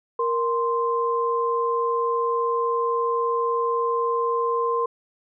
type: tone pair together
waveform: sine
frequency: 467.6 / 1044 Hz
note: A#4 / C6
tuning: +5 / -4 cents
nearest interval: octave + major second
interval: 1391 cents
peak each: -23 dBFS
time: 0.19-4.86 s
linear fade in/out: 5 ms
effects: none